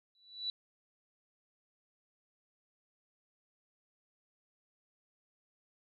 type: tone with exponential growth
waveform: sine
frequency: 3951 Hz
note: B7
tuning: in tune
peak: -31 dBFS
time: 0.15-0.5 s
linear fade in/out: 1 ms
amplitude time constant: 75 ms
effects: none